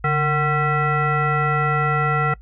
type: tone with frequency modulation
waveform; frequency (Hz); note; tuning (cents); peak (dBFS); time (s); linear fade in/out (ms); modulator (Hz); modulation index
sine; 750; F#5; +23; -16; 0.04-2.34; 5; 605; 1.8
effects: noise-tail reverb RT60 0.1 s tail -23 dB re dry + added 53 Hz sine -40 dBFS peak until 2.41 s